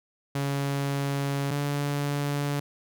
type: tone pair in turn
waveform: sawtooth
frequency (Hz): 140 / 143.6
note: C#3 / D3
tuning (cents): +18 / -39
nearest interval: unison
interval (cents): 43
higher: second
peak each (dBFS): -22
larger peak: neither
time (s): 0.35-1.51 / 1.51-2.6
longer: first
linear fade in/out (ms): 5
effects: none